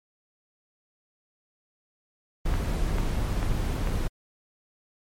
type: noise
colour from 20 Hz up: brown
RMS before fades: -26 dBFS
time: 2.45-4.08 s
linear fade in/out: 10 ms
type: click train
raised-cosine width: 0.5 ms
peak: -18 dBFS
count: 4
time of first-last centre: 2.54-3.873 s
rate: 2.25 Hz
effects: MP3 64 kbps